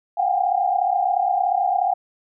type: tone cluster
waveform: sine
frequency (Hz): 706 / 735 / 769 / 806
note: F5 / F#5 / G5 / G5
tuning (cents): +19 / -12 / -33 / +48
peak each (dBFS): -23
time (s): 0.17-1.94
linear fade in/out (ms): 10
effects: none